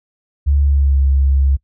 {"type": "tone with pitch glide", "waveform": "sine", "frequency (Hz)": [71, 68.3], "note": ["C#2", "C#2"], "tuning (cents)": [42, -25], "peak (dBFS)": -10, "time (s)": [0.46, 1.57], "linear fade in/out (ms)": 20, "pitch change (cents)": -67, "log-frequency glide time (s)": [0.62, 1], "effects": ["noise-tail reverb RT60 0.1 s tail -23 dB re dry"]}